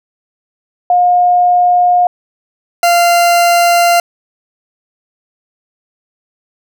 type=tone pair in turn; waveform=sine / 40% pulse; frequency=714 / 692.5 Hz; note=F5 / F5; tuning=+38 / -15 cents; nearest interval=minor second; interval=53 cents; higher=first; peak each=-6 dBFS; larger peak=neither; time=0.9-2.07 / 2.83-4 s; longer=neither; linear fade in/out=2 ms; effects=none